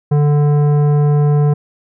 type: tone with tanh clipping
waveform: sine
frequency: 146.83 Hz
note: D3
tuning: in tune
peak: -11 dBFS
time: 0.11-1.54 s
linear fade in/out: 10 ms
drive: 13 dB
effects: none